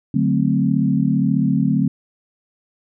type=chord; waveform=sine; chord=D dominant seventh; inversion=none; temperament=equal; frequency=146.83 / 185 / 220 / 261.6 Hz; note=D3 / F#3 / A3 / C4; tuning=0 / 0 / 0 / 0 cents; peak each=-20 dBFS; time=0.14-1.88 s; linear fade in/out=5 ms; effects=none